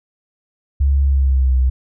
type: tone with pitch glide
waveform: sine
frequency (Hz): 69.3 to 63.92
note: C#2 to C2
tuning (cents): 0 to -40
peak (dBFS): -11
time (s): 0.8-1.7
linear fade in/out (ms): 10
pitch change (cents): -140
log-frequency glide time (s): 1.04-1.57
effects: none